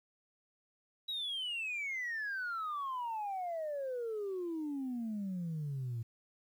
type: exponential sweep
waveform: sine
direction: down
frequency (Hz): 3895 to 112.3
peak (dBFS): -34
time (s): 1.08-6.03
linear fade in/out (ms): 10
effects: tanh soft clip ceiling -33 dBFS + 11-bit